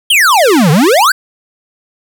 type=exponential two-way sweep; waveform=square; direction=down then up; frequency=3322 to 140.5 to 1629 Hz; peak=-6 dBFS; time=0.1-1.12 s; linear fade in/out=5 ms; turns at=0.71 s; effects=7-bit